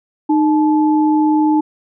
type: tone pair together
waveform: sine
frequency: 306.8 / 864.3 Hz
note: D#4 / A5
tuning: -24 / -31 cents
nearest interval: octave + tritone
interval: 1793 cents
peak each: -11 / -18 dBFS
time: 0.29-1.61 s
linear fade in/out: 10 ms
effects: none